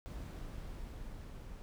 brown noise with level ramp, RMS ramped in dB -43 to -48 dBFS, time 0.06-1.62 s, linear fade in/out 0 ms, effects none

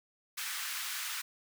pink high-pass noise, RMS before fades -38 dBFS, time 0.37-1.22 s, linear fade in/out 10 ms, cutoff 1300 Hz, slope 24 dB/octave, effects none

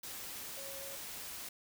sine tone in noise, 548 Hz, C#5, 20 cents flat, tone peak -49 dBFS, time 0.57-0.96 s, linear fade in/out 5 ms, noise white, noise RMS -45 dBFS, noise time 0.03-1.49 s, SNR -7 dB, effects none

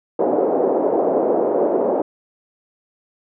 pink band-pass noise, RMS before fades -18 dBFS, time 0.19-2.02 s, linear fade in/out 5 ms, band 330 to 660 Hz, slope 24 dB/octave, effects none

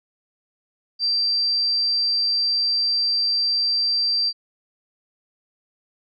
sine tone, 4699 Hz, D8, in tune, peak -18 dBFS, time 0.99-4.33 s, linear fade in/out 50 ms, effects none

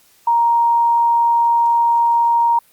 sine tone, 936 Hz, A#5, 7 cents sharp, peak -11 dBFS, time 0.27-2.59 s, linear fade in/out 5 ms, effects white hiss -53 dBFS RMS until 2.72 s + Opus 48 kbps

